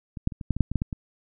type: clicks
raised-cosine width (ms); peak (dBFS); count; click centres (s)
5; -23 / -9 / -25 / -22 / -11 / -17 / -6 / -17 / -11 / -13 / -18; 11; 0.172 / 0.274 / 0.322 / 0.412 / 0.507 / 0.566 / 0.607 / 0.716 / 0.757 / 0.819 / 0.928
effects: none